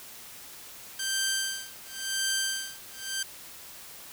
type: tone with tremolo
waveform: 10% pulse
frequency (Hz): 1568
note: G6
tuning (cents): 0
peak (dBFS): -17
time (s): 0.99-3.23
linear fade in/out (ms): 5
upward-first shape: sine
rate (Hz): 0.94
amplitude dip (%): 100
effects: white hiss -46 dBFS RMS until 4.12 s